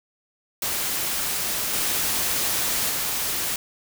white noise with level steps, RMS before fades -26 / -24 / -26 dBFS, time 0.62-3.56 s, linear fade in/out 2 ms, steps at 1.73 / 2.89 s, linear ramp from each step 10 ms, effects none

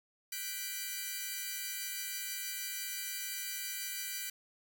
5% pulse chord, G major seventh, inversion third, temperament equal, 1480 / 1568 / 1975.5 / 2349 Hz, F#6 / G6 / B6 / D7, 0 / 0 / 0 / 0 cents, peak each -34 / -35 / -32 / -32 dBFS, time 0.32-4.3 s, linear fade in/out 5 ms, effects none

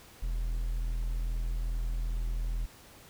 triangle tone, 41.2 Hz, E1, in tune, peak -27 dBFS, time 0.22-2.66 s, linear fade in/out 10 ms, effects pink hiss -54 dBFS RMS until 3.09 s

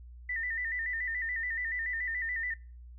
sine tone with vibrato, 1900 Hz, A#6, 33 cents sharp, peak -31 dBFS, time 0.29-2.54 s, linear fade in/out 5 ms, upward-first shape square, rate 7 Hz, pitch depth 74 cents each way, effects noise-tail reverb RT60 0.4 s tail -23 dB re dry + added 60 Hz sine -46 dBFS peak until 2.98 s

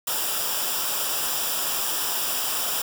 white noise with comb filter, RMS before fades -26 dBFS, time 0.07-2.82 s, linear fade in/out 5 ms, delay 0.47 ms, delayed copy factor -0.7, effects none

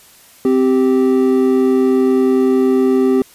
triangle tone pair together, 259.7 / 390.4 Hz, C4 / G4, -13 / -7 cents, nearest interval perfect fifth, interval 706 cents, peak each -11 dBFS, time 0.45-3.22 s, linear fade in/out 2 ms, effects white hiss -45 dBFS RMS until 3.34 s + resampled to 32000 Hz

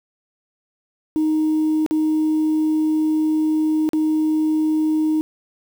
sine tone with dropouts, 311.1 Hz, D#4, in tune, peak -14 dBFS, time 1.16-5.21 s, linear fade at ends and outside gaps 0 ms, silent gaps 1.863-1.91 / 3.89-3.933 s, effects tanh soft clip ceiling -13 dBFS + 7-bit

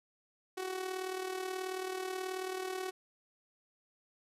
sawtooth tone with amplitude modulation, 373.8 Hz, F#4, 18 cents sharp, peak -30 dBFS, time 0.57-2.91 s, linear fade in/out 10 ms, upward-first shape sine, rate 38.5 Hz, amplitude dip 60%, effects resampled to 32000 Hz

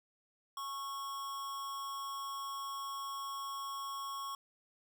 square tone with amplitude modulation, 1100 Hz, C#6, 14 cents flat, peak -38 dBFS, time 0.57-4.35 s, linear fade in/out 2 ms, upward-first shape sine, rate 255 Hz, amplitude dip 40%, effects none

